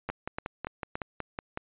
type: two click trains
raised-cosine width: 0.5 ms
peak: -17 / -18 dBFS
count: 4 / 9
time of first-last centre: 0.1-0.955 / 0.09-1.574 s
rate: 3.51 / 5.39 Hz
effects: resampled to 8000 Hz